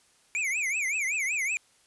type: tone with vibrato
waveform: square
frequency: 2300 Hz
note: D7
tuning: 37 cents flat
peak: -27 dBFS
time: 0.35-1.57 s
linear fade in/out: 0 ms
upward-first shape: triangle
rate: 5.3 Hz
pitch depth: 250 cents each way
effects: white hiss -63 dBFS RMS until 1.86 s + resampled to 24000 Hz